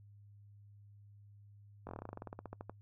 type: slowing click train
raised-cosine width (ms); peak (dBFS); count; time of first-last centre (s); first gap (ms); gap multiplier
1; -30; 19; 1.87-2.696; 20; 1.09
effects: noise-tail reverb RT60 0.1 s tail -25 dB re dry + added 102 Hz sine -56 dBFS peak until 2.81 s